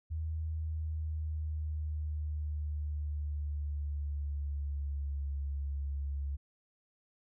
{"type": "tone with pitch glide", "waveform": "sine", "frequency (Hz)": [79.2, 70.15], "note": ["D#2", "C#2"], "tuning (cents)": [31, 21], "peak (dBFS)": -33, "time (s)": [0.1, 6.37], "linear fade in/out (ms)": 20, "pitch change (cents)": -210, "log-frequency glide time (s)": [0.48, 5.31], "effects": []}